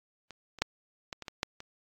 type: clicks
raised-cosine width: 0.2 ms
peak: -26 / -29 / -8 / -20 / -24 / -20 / -12 / -26 dBFS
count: 8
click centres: 0.307 / 0.587 / 0.62 / 1.128 / 1.223 / 1.282 / 1.431 / 1.604 s
effects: AAC 64 kbps